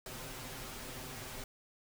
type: noise with comb filter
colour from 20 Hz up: pink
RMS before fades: -45 dBFS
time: 0.06-1.44 s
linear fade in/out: 2 ms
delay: 7.8 ms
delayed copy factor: +0.75
effects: none